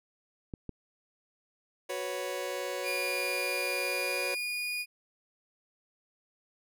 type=clicks; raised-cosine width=3 ms; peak=-25 dBFS; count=2; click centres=0.538 / 0.693 s
type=chord; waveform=sawtooth; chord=F# suspended fourth; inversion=none; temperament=just; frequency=370 / 493.3 / 555 Hz; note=F#4 / B4 / C#5; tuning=0 / -2 / +2 cents; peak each=-35 / -34 / -32 dBFS; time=1.89-4.35 s; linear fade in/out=10 ms
type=tone with pitch glide; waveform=35% pulse; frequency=2422 to 2453 Hz; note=D#7 to D#7; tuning=-47 to -25 cents; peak=-30 dBFS; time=2.83-4.86 s; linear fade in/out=50 ms; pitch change=+22 cents; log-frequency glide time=3.83-4.7 s
effects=none